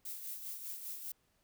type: noise with tremolo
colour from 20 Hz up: violet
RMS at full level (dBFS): -42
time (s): 0.05-1.12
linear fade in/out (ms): 5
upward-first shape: sine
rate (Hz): 5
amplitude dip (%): 50
effects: pink hiss -75 dBFS RMS until 1.43 s